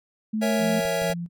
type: tone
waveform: sine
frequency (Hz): 217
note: A3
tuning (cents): -24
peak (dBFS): -23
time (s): 0.33-0.8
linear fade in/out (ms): 10
type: chord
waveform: square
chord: A# half-diminished seventh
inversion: none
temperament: equal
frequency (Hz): 466.2 / 554.4 / 659.3 / 830.6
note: A#4 / C#5 / E5 / G#5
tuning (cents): 0 / 0 / 0 / 0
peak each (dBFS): -31 / -28 / -28 / -34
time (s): 0.41-1.14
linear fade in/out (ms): 20
type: tone with tremolo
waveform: sine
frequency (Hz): 171.7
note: F3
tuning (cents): -29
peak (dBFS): -28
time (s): 0.58-1.29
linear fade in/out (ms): 50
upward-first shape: square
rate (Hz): 2.2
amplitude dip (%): 50
type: clicks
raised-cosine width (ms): 5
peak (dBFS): -29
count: 3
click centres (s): 0.853 / 1.019 / 1.101
effects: none